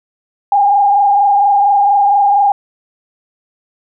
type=tone with frequency modulation; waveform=sine; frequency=808 Hz; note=G#5; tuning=48 cents flat; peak=-7 dBFS; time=0.52-2.52 s; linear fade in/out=2 ms; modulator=24.3 Hz; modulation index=1; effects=none